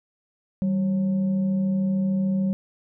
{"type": "tone with frequency modulation", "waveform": "sine", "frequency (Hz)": 192.7, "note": "G3", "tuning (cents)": -29, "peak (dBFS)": -20, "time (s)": [0.62, 2.53], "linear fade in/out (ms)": 0, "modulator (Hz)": 352, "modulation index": 0.3, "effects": []}